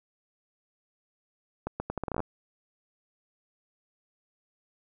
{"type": "accelerating click train", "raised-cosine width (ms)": 1, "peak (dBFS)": -17, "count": 12, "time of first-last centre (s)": [1.67, 2.203], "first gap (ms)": 130, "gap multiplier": 0.77, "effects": []}